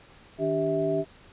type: tone cluster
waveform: sine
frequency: 156.1 / 290.3 / 390.9 / 650 Hz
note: D#3 / D4 / G4 / E5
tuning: +6 / -20 / -5 / -24 cents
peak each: -33 / -31 / -27 / -27 dBFS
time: 0.38-1.05 s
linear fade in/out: 50 ms
effects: pink hiss -53 dBFS RMS until 1.32 s + resampled to 8000 Hz